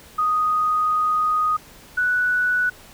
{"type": "tone pair in turn", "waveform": "sine", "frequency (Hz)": [1244, 1479.4], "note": ["D#6", "F#6"], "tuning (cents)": [-1, -1], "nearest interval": "minor third", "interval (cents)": 300, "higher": "second", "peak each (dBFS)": -17, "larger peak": "neither", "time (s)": [[0.18, 1.57], [1.97, 2.7]], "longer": "first", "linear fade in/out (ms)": 10, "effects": ["pink hiss -46 dBFS RMS until 2.93 s"]}